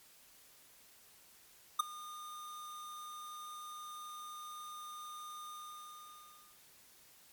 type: tone with ADSR envelope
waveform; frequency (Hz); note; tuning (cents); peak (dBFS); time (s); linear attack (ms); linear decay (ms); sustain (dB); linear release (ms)
square; 1218; D#6; -37; -25; 1.79-6.59; 9; 12; -21; 1100
effects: white hiss -62 dBFS RMS until 7.32 s + MP3 96 kbps